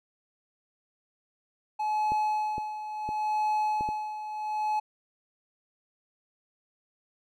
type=tone with tremolo; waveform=triangle; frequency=853 Hz; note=G#5; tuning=46 cents sharp; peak=-22 dBFS; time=1.79-4.8 s; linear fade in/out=10 ms; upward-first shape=sine; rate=0.72 Hz; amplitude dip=70%
type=clicks; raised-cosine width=2 ms; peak=-24 dBFS; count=5; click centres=2.12 / 2.581 / 3.09 / 3.809 / 3.889 s
effects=none